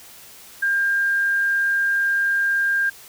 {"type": "tone", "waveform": "sine", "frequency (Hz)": 1601, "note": "G6", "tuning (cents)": 36, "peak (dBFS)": -17, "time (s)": [0.62, 2.9], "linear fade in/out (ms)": 10, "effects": ["white hiss -44 dBFS RMS until 3.08 s"]}